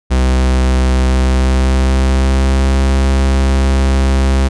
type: tone with pitch glide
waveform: 45% pulse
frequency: 64.3 to 66.61 Hz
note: C2 to C2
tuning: -30 to +32 cents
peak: -9 dBFS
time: 0.1-4.49 s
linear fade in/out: 20 ms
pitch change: +62 cents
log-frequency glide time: 0.95-2.76 s
effects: resampled to 22050 Hz